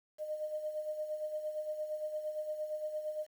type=tone with tremolo; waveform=sine; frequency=612 Hz; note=D#5; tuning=29 cents flat; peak=-33 dBFS; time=0.18-3.27 s; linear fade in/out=50 ms; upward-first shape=sine; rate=8.7 Hz; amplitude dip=60%; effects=10-bit